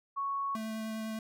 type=tone; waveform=sine; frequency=1108.7 Hz; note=C#6; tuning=in tune; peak=-31 dBFS; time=0.16-0.57 s; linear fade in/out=20 ms
type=tone with vibrato; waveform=square; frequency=220 Hz; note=A3; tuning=in tune; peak=-36 dBFS; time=0.55-1.19 s; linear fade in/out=2 ms; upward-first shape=triangle; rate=9.9 Hz; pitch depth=11 cents each way
effects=none